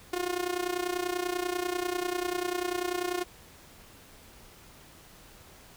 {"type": "tone with amplitude modulation", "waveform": "sawtooth", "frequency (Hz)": 357.4, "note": "F4", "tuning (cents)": 40, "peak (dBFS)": -22, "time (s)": [0.13, 3.24], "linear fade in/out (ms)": 5, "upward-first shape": "sine", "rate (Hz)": 30.2, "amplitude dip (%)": 80, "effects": ["pink hiss -53 dBFS RMS until 5.76 s"]}